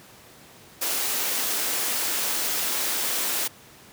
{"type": "high-pass noise", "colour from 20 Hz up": "white", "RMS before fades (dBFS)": -26, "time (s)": [0.81, 3.48], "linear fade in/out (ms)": 10, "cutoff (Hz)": 230, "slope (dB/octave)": 24, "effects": ["pink hiss -49 dBFS RMS until 3.92 s", "high-pass 100 Hz 12 dB/octave"]}